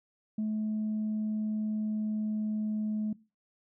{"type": "tone with pitch glide", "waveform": "sine", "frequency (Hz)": [215.3, 213.9], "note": ["A3", "A3"], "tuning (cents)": [-37, -49], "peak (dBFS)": -27, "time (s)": [0.38, 3.13], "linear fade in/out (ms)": 5, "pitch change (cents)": -12, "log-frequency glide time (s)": [0.63, 2.98], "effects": ["noise-tail reverb RT60 0.3 s tail -21 dB re dry", "tanh soft clip ceiling -26 dBFS"]}